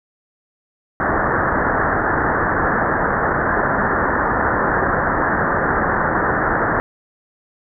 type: low-pass noise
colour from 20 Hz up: white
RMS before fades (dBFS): -18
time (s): 1-6.8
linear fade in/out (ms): 0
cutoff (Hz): 1800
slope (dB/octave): 96
effects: none